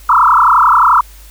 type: tone with frequency modulation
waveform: sine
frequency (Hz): 1163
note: D6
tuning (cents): -17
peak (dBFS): -5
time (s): 0.09-1.01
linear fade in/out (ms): 5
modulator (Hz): 31.4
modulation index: 6.8
effects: added 50 Hz sine -35 dBFS peak until 1.3 s + white hiss -42 dBFS RMS until 1.3 s